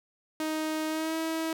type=tone with pitch glide; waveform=sawtooth; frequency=312.6 to 322.9 Hz; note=D#4 to E4; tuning=+8 to -36 cents; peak=-25 dBFS; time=0.4-1.53 s; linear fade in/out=2 ms; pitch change=+56 cents; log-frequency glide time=0.88-1.17 s; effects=none